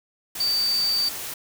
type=tone in noise; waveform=sine; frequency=4616 Hz; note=D8; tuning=31 cents flat; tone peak=-20 dBFS; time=0.4-1.09 s; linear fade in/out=5 ms; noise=white; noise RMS=-33 dBFS; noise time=0.35-1.34 s; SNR=+10 dB; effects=none